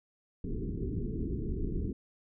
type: low-pass noise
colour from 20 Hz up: pink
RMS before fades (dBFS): -34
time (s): 0.44-1.93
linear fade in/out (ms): 5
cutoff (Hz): 430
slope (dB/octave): 96
effects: none